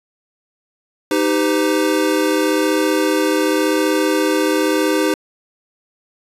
square chord, Eb augmented, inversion none, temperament equal with one note detuned, 311.1 / 392 / 506.9 Hz, Eb4 / G4 / B4, 0 / 0 / +45 cents, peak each -18 / -20 / -21 dBFS, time 1.11-5.14 s, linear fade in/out 2 ms, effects resampled to 32000 Hz

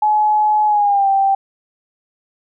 sine tone with pitch glide, 849 to 783 Hz, G#5 to G5, +38 to -2 cents, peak -11 dBFS, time 0.02-1.35 s, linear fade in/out 5 ms, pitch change -140 cents, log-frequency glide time 0.66-1.08 s, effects none

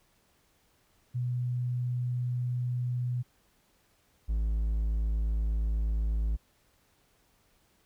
sine / triangle tone pair in turn, 123.47 / 54.2 Hz, B2 / A1, 0 / -25 cents, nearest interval octave + major second, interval 1425 cents, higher first, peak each -28 / -24 dBFS, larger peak second, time 1.14-3.23 / 4.28-6.37 s, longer neither, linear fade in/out 20 ms, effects pink hiss -68 dBFS RMS until 7.85 s

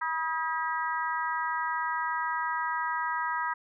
harmonic tone with a mistuned harmonic, 322.8 Hz, E4, 36 cents flat, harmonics 3 / 4 / 5 / 6, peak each -31 / -33 / -35 / -37 dBFS, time 0.01-3.54 s, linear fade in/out 10 ms, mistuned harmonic 4, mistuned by -40 cents, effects none

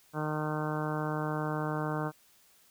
harmonic tone, 153 Hz, D#3, 29 cents flat, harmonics 1 / 2 / 3 / 4 / 5 / 6 / 7 / 8 / 9 / 10, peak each -34 / -37 / -39 / -40 / -41 / -42 / -42 / -43 / -44 / -44 dBFS, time 0.13-2.12 s, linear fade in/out 50 ms, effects white hiss -63 dBFS RMS until 2.7 s

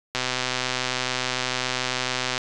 click train, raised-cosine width 0.2 ms, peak -7 dBFS, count 284, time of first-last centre 0.15-2.378 s, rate 127 Hz, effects resampled to 24000 Hz

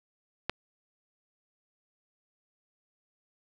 click, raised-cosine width 0.3 ms, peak -12 dBFS, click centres 0.496 s, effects none

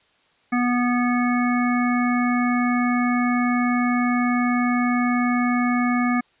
harmonic tone, 244.7 Hz, B3, 16 cents flat, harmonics 1 / 3 / 5 / 7 / 9, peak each -19 / -28 / -27 / -31 / -29 dBFS, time 0.52-6.21 s, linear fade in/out 10 ms, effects white hiss -61 dBFS RMS until 6.4 s + resampled to 8000 Hz

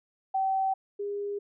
sine tone pair in turn, 769 / 406.4 Hz, G5 / G#4, -33 / -38 cents, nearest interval major seventh, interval 1105 cents, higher first, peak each -24 / -30 dBFS, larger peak first, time 0.34-0.74 / 0.99-1.39 s, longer neither, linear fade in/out 10 ms, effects none

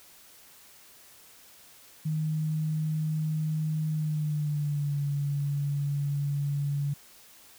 sine tone with pitch glide, 155.56 to 142.65 Hz, D#3 to C#3, 0 to +50 cents, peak -26 dBFS, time 2.05-6.94 s, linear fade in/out 10 ms, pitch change -150 cents, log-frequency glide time 3.9-5.01 s, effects white hiss -54 dBFS RMS until 7.58 s

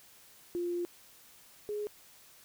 sine tone pair in turn, 349.2 / 417.7 Hz, F4 / G#4, 0 / +10 cents, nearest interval minor third, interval 310 cents, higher second, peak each -31 / -33 dBFS, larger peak first, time 0.55-0.85 / 1.69-1.87 s, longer first, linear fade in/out 0 ms, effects white hiss -58 dBFS RMS until 2.44 s

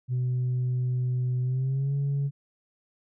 sine tone with pitch glide, 125.7 to 140.28 Hz, B2 to C#3, +31 to +21 cents, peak -22 dBFS, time 0.08-2.31 s, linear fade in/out 50 ms, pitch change +190 cents, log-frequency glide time 1.42-1.94 s, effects tanh soft clip ceiling -22 dBFS

